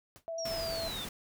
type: noise with exponential decay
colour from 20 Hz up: pink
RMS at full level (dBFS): -50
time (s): 0.16-0.26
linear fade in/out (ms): 0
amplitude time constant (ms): 20
type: tone with vibrato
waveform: sine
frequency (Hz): 659.3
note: E5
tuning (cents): 0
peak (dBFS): -35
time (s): 0.28-0.88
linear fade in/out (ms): 0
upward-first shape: triangle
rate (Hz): 12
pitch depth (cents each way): 16
type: linear sweep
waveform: sine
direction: down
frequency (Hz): 5730 to 3468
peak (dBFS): -38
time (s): 0.38-1.05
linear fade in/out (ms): 5
type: noise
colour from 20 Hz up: pink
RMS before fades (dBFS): -41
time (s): 0.45-1.09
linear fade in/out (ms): 5
effects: none